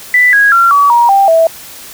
sine tone with pitch steps, 1985 / 1650 / 1371.5 / 1140.1 / 947.7 / 787.7 / 654.8 Hz, B6 / G#6 / F6 / C#6 / A#5 / G5 / E5, +8 / -12 / -32 / +48 / +28 / +8 / -12 cents, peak -4 dBFS, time 0.14-1.47 s, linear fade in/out 2 ms, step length 190 ms, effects white hiss -31 dBFS RMS until 1.93 s

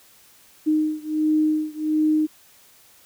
sine beating tone pair, 308 / 309.4 Hz, D#4 / D#4, -17 / -10 cents, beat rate 1.4 Hz, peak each -21 / -22 dBFS, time 0.66-2.27 s, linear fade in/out 20 ms, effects white hiss -53 dBFS RMS until 3.05 s

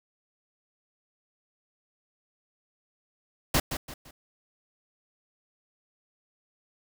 pink noise with echo, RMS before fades -23 dBFS, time 3.54-3.6 s, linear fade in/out 5 ms, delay 170 ms, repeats 3, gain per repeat -9 dB, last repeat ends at 4.11 s, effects none

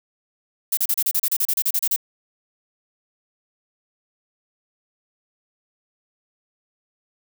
violet noise bursts, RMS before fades -20 dBFS, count 15, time 0.72-1.962 s, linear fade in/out 5 ms, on 52 ms, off 33 ms, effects none

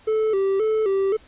triangle tone with vibrato, 412 Hz, G#4, 14 cents flat, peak -16 dBFS, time 0.07-1.17 s, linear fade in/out 10 ms, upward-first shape square, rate 1.9 Hz, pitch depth 99 cents each way, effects pink hiss -52 dBFS RMS until 1.27 s + resampled to 8000 Hz

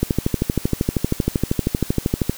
click train, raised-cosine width 3 ms, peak -4 dBFS, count 30, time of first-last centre 0.03-2.296 s, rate 12.8 Hz, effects white hiss -37 dBFS RMS until 2.37 s

